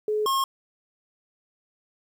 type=tone pair in turn; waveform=sine / square; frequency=425.5 / 1077.5 Hz; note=G#4 / C#6; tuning=+42 / -49 cents; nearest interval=octave + major third; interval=1609 cents; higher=second; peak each=-22 dBFS; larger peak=neither; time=0.08-0.26 / 0.26-0.44 s; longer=neither; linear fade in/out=2 ms; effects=10-bit